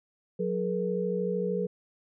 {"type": "tone cluster", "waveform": "sine", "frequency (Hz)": [183.1, 425.2, 478.4], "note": ["F#3", "G#4", "A#4"], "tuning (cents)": [-18, 41, 45], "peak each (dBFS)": -31, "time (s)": [0.39, 1.67], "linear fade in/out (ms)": 10, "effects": []}